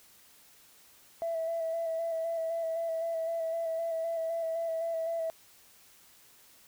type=tone with vibrato; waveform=sine; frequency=659.3 Hz; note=E5; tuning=in tune; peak=-29 dBFS; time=1.22-5.3 s; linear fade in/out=0 ms; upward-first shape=square; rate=3.9 Hz; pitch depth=21 cents each way; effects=tanh soft clip ceiling -25 dBFS + white hiss -59 dBFS RMS until 6.67 s